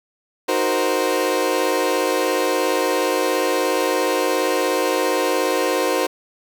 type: chord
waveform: 30% pulse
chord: C half-diminished seventh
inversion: first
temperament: equal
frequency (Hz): 311.1 / 370 / 466.2 / 523.3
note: Eb4 / Gb4 / Bb4 / C5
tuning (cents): 0 / 0 / 0 / 0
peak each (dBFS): -23 / -21 / -21 / -19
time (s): 0.48-6.07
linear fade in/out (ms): 10
effects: 8-bit